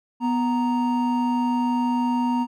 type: tone pair together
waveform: triangle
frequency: 246.9 / 931.6 Hz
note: B3 / A#5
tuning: 0 / -1 cents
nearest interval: octave + major seventh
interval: 2299 cents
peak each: -19 / -23 dBFS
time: 0.2-2.47 s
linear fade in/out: 50 ms
effects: none